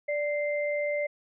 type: tone pair together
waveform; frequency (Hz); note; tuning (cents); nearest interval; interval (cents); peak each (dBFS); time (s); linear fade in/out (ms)
sine; 587.3 / 2086; D5 / C7; 0 / -6; octave + minor seventh; 2194; -27 / -33; 0.08-1.07; 10
effects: none